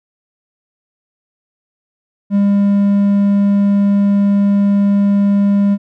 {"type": "tone", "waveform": "triangle", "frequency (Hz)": 201, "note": "G3", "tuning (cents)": 44, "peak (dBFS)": -7, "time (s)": [2.3, 5.78], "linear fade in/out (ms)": 50, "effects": []}